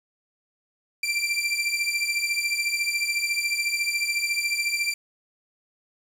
sawtooth beating tone pair, 2349 / 2363 Hz, D7 / D7, 0 / +10 cents, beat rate 14 Hz, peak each -23 dBFS, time 1.03-4.94 s, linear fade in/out 5 ms, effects low-pass 11000 Hz 12 dB/octave + 8-bit

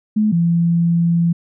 sine tone pair in turn, 213.5 / 169.46 Hz, G#3 / E3, +48 / +48 cents, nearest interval major third, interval 400 cents, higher first, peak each -12 dBFS, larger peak neither, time 0.16-0.32 / 0.32-1.33 s, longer second, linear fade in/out 10 ms, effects none

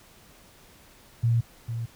sine tone pair in turn, 116.54 / 115.99 Hz, A#2 / A#2, 0 / -8 cents, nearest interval unison, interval 8 cents, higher first, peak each -19 / -28 dBFS, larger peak first, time 1.23-1.41 / 1.68-1.86 s, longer neither, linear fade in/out 10 ms, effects pink hiss -54 dBFS RMS until 1.95 s

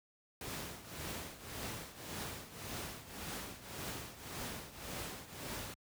pink noise with tremolo, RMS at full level -41 dBFS, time 0.41-5.74 s, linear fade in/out 2 ms, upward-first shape triangle, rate 1.8 Hz, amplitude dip 80%, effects high-pass 60 Hz 12 dB/octave

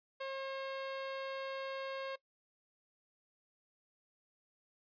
sawtooth tone, 538 Hz, C5, 48 cents sharp, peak -35 dBFS, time 0.2-2.16 s, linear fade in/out 10 ms, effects noise-tail reverb RT60 0.1 s tail -21 dB re dry + resampled to 11025 Hz

